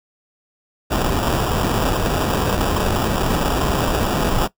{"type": "noise with sample-and-hold", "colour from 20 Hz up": "pink", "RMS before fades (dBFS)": -19, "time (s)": [0.9, 4.48], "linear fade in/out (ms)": 20, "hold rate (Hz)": 2100, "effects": ["noise-tail reverb RT60 0.1 s tail -18 dB re dry"]}